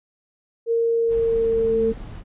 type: tone with pitch glide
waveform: sine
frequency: 461.6 to 451.3 Hz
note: A#4 to A4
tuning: -17 to +44 cents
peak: -17 dBFS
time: 0.66-1.94 s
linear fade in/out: 50 ms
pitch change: -39 cents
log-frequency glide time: 0.94-1.74 s
type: tone with exponential growth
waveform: sine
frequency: 220 Hz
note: A3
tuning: in tune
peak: -23 dBFS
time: 0.77-1.92 s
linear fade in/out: 0 ms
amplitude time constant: 250 ms
type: noise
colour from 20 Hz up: brown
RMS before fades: -35 dBFS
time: 1.08-2.24 s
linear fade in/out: 50 ms
effects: resampled to 8000 Hz